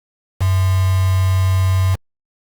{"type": "tone with quantisation", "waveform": "sine", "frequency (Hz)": 93.9, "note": "F#2", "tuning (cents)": 26, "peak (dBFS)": -12, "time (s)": [0.4, 1.96], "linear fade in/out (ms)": 20, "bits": 4, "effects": ["Opus 48 kbps"]}